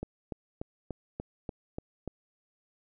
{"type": "click train", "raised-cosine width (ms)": 2, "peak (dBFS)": -22, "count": 8, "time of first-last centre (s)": [0.03, 2.077], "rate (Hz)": 3.42, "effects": []}